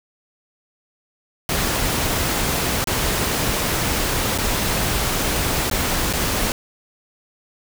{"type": "noise with dropouts", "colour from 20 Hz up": "pink", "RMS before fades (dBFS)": -21, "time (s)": [1.49, 6.52], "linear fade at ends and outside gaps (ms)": 1, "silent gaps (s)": [[2.842, 2.872], [4.378, 4.385], [5.699, 5.712], [6.128, 6.135]], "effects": []}